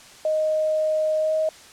sine tone with pitch glide, 622.3 to 629.2 Hz, D#5 to D#5, 0 to +19 cents, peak -19 dBFS, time 0.25-1.49 s, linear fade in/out 2 ms, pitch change +19 cents, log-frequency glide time 1.18-1.36 s, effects white hiss -46 dBFS RMS until 1.72 s + low-pass 8000 Hz 12 dB/octave

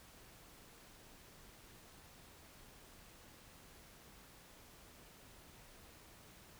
silence, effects pink hiss -60 dBFS RMS until 6.59 s

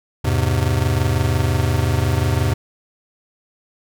square chord, E augmented, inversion none, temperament just, 82.41 / 103.01 / 128.76 Hz, E2 / G#2 / B#2, 0 / -14 / -27 cents, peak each -21 dBFS, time 0.24-2.54 s, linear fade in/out 10 ms, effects none

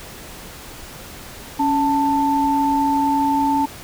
sine tone pair together, 279 / 885.8 Hz, C#4 / A5, +11 / +11 cents, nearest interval octave + minor sixth, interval 2000 cents, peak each -19 / -17 dBFS, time 1.59-3.66 s, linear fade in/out 10 ms, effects pink hiss -37 dBFS RMS until 3.83 s

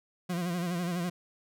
40% pulse tone with vibrato, 175.1 Hz, F3, 5 cents sharp, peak -29 dBFS, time 0.29-1.1 s, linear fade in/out 10 ms, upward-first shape sine, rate 12 Hz, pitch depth 67 cents each way, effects none

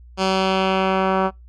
10% pulse tone with low-pass filter sweep, 190 Hz, F#3, 46 cents sharp, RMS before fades -19 dBFS, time 0.17-1.31 s, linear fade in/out 50 ms, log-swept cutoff 5300 to 1400 Hz, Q 1.4, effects noise-tail reverb RT60 0.2 s tail -26 dB re dry + added 60 Hz sine -41 dBFS peak until 1.48 s

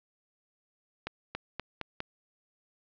accelerating click train, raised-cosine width 0.3 ms, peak -18 dBFS, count 5, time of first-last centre 1.07-2.004 s, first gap 280 ms, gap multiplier 0.88, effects low-pass 5000 Hz 12 dB/octave

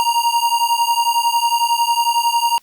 square beating tone pair, 932.3 / 943.3 Hz, A#5 / A#5, 0 / +20 cents, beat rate 11 Hz, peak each -18 dBFS, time 0-2.58 s, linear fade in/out 0 ms, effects white hiss -56 dBFS RMS until 2.62 s + Opus 48 kbps

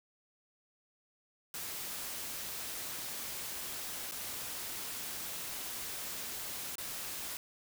white noise with dropouts, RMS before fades -41 dBFS, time 1.54-7.37 s, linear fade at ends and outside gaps 1 ms, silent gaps 4.112-4.12 / 6.755-6.782 s, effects none

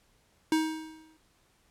square tone with exponential decay, 315.9 Hz, D#4, 26 cents sharp, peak -22 dBFS, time 0.52-1.17 s, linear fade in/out 2 ms, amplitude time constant 140 ms, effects pink hiss -67 dBFS RMS until 1.7 s + low-pass 12000 Hz 12 dB/octave

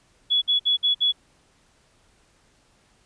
sine tone bursts, 3387 Hz, G#7, 33 cents sharp, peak -17 dBFS, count 5, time 0.3-1.124 s, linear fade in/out 20 ms, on 120 ms, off 56 ms, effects pink hiss -61 dBFS RMS until 3.05 s + resampled to 22050 Hz

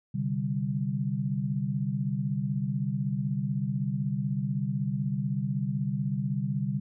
sine chord, C suspended second, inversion none, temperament equal, 130.81 / 146.83 / 196 Hz, C3 / D3 / G3, 0 / 0 / 0 cents, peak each -31 dBFS, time 0.14-6.8 s, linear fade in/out 10 ms, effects none

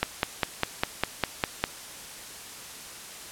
click train, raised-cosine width 0.3 ms, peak -6 dBFS, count 9, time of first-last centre 0.03-1.64 s, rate 4.97 Hz, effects white hiss -42 dBFS RMS until 3.31 s + low-pass 11000 Hz 12 dB/octave

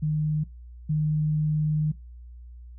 sine tone pair in turn, 153.1 / 153.1 Hz, D#3 / D#3, -28 / -28 cents, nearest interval unison, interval 0 cents, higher neither, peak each -22 / -21 dBFS, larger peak second, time 0.02-0.44 / 0.89-1.92 s, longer second, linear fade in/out 10 ms, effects noise-tail reverb RT60 0.2 s tail -20 dB re dry + added 60 Hz sine -41 dBFS peak until 2.78 s

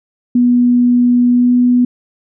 sine tone with pitch glide, 244.2 to 246.2 Hz, B3 to B3, -19 to -5 cents, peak -7 dBFS, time 0.35-1.85 s, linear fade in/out 5 ms, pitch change +14 cents, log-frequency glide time 1.31-1.52 s, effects none

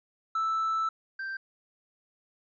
triangle tone pair in turn, 1318.5 / 1568 Hz, E6 / G6, 0 / 0 cents, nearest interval minor third, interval 300 cents, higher second, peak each -23 / -31 dBFS, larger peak first, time 0.35-0.89 / 1.19-1.37 s, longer first, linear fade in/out 5 ms, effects tanh soft clip ceiling -21 dBFS + resampled to 16000 Hz

